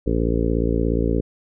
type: harmonic tone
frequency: 57 Hz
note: A#1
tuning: 38 cents flat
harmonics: 1 / 2 / 3 / 4 / 5 / 6 / 7 / 8 / 9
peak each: -22 / -27 / -27 / -28 / -25 / -31 / -27 / -27 / -32 dBFS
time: 0.06-1.21 s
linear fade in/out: 10 ms
effects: none